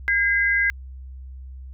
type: tone pair together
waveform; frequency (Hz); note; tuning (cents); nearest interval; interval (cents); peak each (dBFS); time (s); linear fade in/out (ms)
sine; 1619 / 2040; G#6 / C7; -45 / -44; major third; 401; -20; 0.08-0.7; 0
effects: added 65 Hz sine -35 dBFS peak until 1.73 s